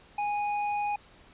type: tone with hard clipping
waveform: triangle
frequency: 826 Hz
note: G#5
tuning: 10 cents flat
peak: -29 dBFS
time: 0.18-0.96 s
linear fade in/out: 5 ms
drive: 13 dB
effects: pink hiss -56 dBFS RMS until 1.33 s + resampled to 8000 Hz